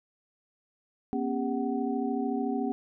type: tone cluster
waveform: sine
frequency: 239 / 272.6 / 401.8 / 747 Hz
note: A#3 / C#4 / G4 / F#5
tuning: +43 / -29 / +43 / +16 cents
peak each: -31 / -31 / -34 / -36 dBFS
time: 1.13-2.72 s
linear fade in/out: 0 ms
effects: none